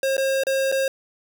square tone with dropouts, 537 Hz, C5, 45 cents sharp, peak -20 dBFS, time 0.03-0.88 s, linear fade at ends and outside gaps 2 ms, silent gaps 0.168-0.179 / 0.436-0.468 / 0.717-0.723 s, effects none

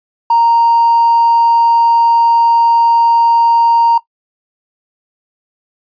triangle tone with hard clipping, 930 Hz, A#5, 4 cents flat, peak -7 dBFS, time 0.3-3.98 s, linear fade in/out 5 ms, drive 4 dB, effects noise-tail reverb RT60 0.1 s tail -17 dB re dry + resampled to 11025 Hz

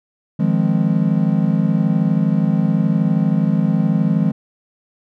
triangle chord, F minor seventh, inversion third, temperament equal with one note detuned, 155.56 / 174.61 / 207.7 / 259.8 Hz, Eb3 / F3 / Ab3 / C4, 0 / 0 / 0 / -12 cents, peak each -17 / -16 / -16 / -22 dBFS, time 0.39-4.32 s, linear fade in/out 10 ms, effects none

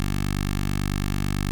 10% pulse tone with notch filter, 49.05 Hz, G1, 2 cents sharp, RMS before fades -25 dBFS, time 0-1.51 s, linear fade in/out 0 ms, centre 550 Hz, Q 0.64, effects none

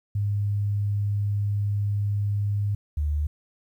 sine tone pair in turn, 102.2 / 74.53 Hz, G#2 / D2, -27 / +26 cents, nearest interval perfect fourth, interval 547 cents, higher first, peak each -22 dBFS, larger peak neither, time 0.15-2.75 / 2.97-3.27 s, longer first, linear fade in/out 5 ms, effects 10-bit

